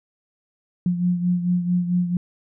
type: beating tone pair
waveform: sine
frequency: 176.9 / 181.4 Hz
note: F3 / F#3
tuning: +23 / -34 cents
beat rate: 4.5 Hz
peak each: -19 / -26 dBFS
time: 0.86-2.17 s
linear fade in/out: 2 ms
effects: none